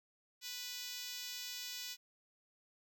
5% pulse tone with high-pass filter, 493.9 Hz, B4, in tune, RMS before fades -45 dBFS, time 0.41-1.97 s, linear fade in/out 50 ms, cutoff 3000 Hz, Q 0.77, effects none

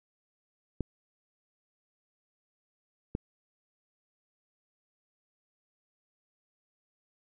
clicks, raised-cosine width 3 ms, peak -18 dBFS, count 2, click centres 0.807 / 3.151 s, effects none

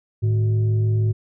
sine tone with frequency modulation, 107.9 Hz, A2, 33 cents flat, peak -16 dBFS, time 0.22-1.13 s, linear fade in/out 20 ms, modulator 262 Hz, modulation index 0.33, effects none

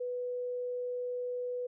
sine tone, 493.9 Hz, B4, in tune, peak -33 dBFS, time 0-1.67 s, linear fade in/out 10 ms, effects none

